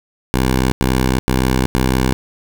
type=tone bursts; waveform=10% pulse; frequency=64.3 Hz; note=C2; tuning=30 cents flat; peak=-5 dBFS; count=4; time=0.34-2.13 s; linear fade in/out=0 ms; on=380 ms; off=90 ms; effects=none